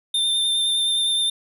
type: tone with vibrato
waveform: square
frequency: 3592 Hz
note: A7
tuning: 35 cents sharp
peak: -19 dBFS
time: 0.14-1.3 s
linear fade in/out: 5 ms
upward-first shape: sine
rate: 9.7 Hz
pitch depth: 17 cents each way
effects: none